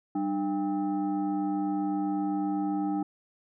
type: tone with frequency modulation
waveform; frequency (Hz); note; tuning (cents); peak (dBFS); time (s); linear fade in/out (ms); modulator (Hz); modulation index
sine; 301.4; D4; +45; -26; 0.15-3.03; 5; 495; 0.83
effects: none